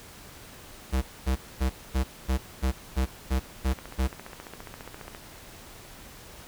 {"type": "tone bursts", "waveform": "square", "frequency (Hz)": 65.1, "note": "C2", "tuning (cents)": -8, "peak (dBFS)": -23, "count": 10, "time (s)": [0.92, 4.08], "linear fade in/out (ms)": 20, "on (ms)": 100, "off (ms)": 240}
{"type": "click train", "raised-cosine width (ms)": 0.5, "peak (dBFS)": -25, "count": 22, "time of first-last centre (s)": [3.72, 5.149], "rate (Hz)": 14.7}
{"effects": ["pink hiss -47 dBFS RMS until 6.47 s"]}